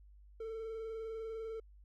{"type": "tone with vibrato", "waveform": "triangle", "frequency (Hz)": 446.4, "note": "A4", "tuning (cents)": 25, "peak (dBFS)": -38, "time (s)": [0.4, 1.6], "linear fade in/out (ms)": 5, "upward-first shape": "sine", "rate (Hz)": 20, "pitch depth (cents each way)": 31, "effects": ["added 50 Hz sine -56 dBFS peak until 1.84 s"]}